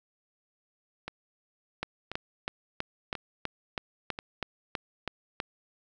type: two click trains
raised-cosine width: 0.3 ms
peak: -15 / -20 dBFS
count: 12 / 4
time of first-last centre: 1.83-5.401 / 1.08-4.189 s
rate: 3.08 / 0.965 Hz
effects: none